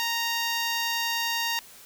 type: tone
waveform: 10% pulse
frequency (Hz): 930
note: A#5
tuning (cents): -4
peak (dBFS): -17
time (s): 0-1.59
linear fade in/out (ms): 0
effects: white hiss -49 dBFS RMS until 1.85 s